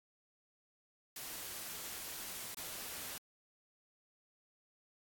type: noise with dropouts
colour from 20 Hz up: white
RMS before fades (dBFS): -45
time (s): 1.16-3.18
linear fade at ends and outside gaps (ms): 2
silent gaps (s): 2.546-2.57
effects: AAC 64 kbps